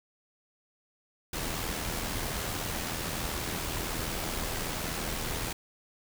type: noise with amplitude modulation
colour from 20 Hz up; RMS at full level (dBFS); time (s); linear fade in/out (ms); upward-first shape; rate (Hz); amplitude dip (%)
pink; -32; 1.33-5.53; 5; sine; 81.2; 40
effects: none